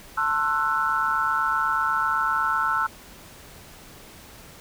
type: chord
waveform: sine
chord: F# half-diminished seventh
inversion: first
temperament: just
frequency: 888 / 1065.6 / 1332 / 1480 Hz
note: A5 / C6 / E6 / F#6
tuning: +16 / +31 / +18 / 0 cents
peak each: -29 / -29 / -23 / -27 dBFS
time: 0.17-2.87 s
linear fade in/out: 10 ms
effects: pink hiss -46 dBFS RMS until 4.6 s